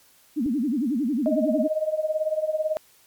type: tone with vibrato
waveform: sine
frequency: 261.6 Hz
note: C4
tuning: in tune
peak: -21 dBFS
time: 0.36-1.68 s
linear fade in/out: 20 ms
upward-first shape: sine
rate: 11 Hz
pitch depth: 290 cents each way
type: click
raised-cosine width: 3 ms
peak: -24 dBFS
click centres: 0.462 s
type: tone with tremolo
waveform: sine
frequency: 622.3 Hz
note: D#5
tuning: in tune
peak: -18 dBFS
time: 1.26-2.77 s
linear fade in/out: 0 ms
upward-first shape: triangle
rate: 18 Hz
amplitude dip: 90%
effects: white hiss -57 dBFS RMS until 3.06 s + MP3 96 kbps